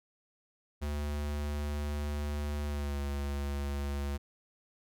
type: tone with pitch glide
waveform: square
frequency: 73.4 to 70.82 Hz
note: D2 to C#2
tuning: 0 to +38 cents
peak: -33 dBFS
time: 0.81-4.18 s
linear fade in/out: 20 ms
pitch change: -62 cents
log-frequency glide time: 2.66-2.99 s
effects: none